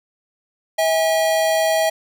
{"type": "tone pair together", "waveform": "square", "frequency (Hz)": [645.4, 815], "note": ["E5", "G#5"], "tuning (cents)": [-37, -33], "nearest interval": "major third", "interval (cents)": 404, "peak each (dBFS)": [-17, -23], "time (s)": [0.78, 1.9], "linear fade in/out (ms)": 10, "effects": []}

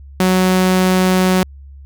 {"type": "tone", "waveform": "sawtooth", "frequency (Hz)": 185.2, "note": "F#3", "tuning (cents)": 2, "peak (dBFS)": -7, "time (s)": [0.2, 1.43], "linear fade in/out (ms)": 2, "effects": ["added 69 Hz sine -34 dBFS peak until 1.85 s"]}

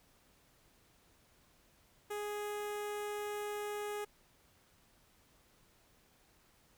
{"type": "tone with notch filter", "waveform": "sawtooth", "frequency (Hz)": 415.3, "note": "G#4", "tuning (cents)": 0, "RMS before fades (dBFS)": -40, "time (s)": [2.1, 4.05], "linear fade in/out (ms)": 10, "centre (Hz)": 4500, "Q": 1.6, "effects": ["pink hiss -68 dBFS RMS until 6.77 s"]}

